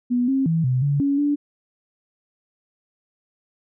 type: tone with pitch steps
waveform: sine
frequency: 244.9 / 268.3 / 163.5 / 127.5 / 142.6 / 280.6 / 290 Hz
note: B3 / C4 / E3 / C3 / C#3 / C#4 / D4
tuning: -14 / +44 / -14 / -44 / +49 / +21 / -22 cents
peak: -17 dBFS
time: 0.1-1.36 s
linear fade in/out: 20 ms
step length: 180 ms
effects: none